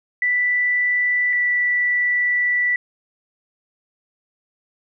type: tone pair in turn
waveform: sine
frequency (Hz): 1975.5 / 1964.7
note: B6 / B6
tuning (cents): 0 / -10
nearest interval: unison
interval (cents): 10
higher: first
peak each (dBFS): -16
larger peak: neither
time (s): 0.22-1.33 / 1.33-2.76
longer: second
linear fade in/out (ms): 2
effects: none